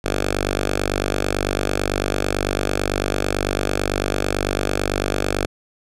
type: tone with notch filter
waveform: 5% pulse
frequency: 49 Hz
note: G1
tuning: in tune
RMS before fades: -22 dBFS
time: 0.04-5.46 s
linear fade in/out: 10 ms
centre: 170 Hz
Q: 0.89
effects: low-pass 11000 Hz 12 dB/octave